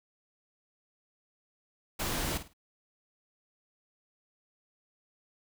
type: noise with echo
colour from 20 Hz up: pink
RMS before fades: -33 dBFS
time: 1.99-2.38 s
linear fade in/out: 10 ms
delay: 52 ms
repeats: 3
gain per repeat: -11 dB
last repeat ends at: 2.536 s
effects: none